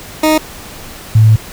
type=tone pair in turn; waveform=20% pulse / sine; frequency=311.1 / 109.64 Hz; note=D#4 / A2; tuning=0 / -6 cents; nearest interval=octave + tritone; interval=1806 cents; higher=first; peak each=-3 dBFS; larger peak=neither; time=0.23-0.38 / 1.15-1.36 s; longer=second; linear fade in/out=5 ms; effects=pink hiss -31 dBFS RMS until 1.52 s